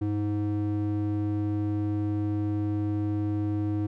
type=ring-modulated tone; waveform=triangle; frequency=207.7 Hz; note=G#3; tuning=in tune; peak=-20 dBFS; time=0.01-3.87 s; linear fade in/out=10 ms; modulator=107 Hz; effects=none